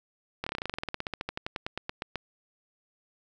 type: slowing click train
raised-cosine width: 0.3 ms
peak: -16 dBFS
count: 27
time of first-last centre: 0.44-2.157 s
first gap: 25 ms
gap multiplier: 1.07
effects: none